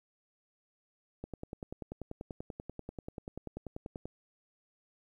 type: click train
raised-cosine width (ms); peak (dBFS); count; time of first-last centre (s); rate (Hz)
2; -27; 30; 1.24-4.056; 10.3
effects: 11-bit